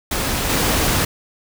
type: noise with level steps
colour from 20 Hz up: pink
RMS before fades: -21 / -18 dBFS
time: 0.11-1.05 s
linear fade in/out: 5 ms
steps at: 0.49 s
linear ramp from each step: 10 ms
effects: none